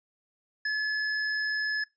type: tone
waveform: square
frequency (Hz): 1714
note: A6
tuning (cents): -46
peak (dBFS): -27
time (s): 0.65-1.84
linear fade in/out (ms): 5
effects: noise-tail reverb RT60 0.2 s tail -23 dB re dry + resampled to 16000 Hz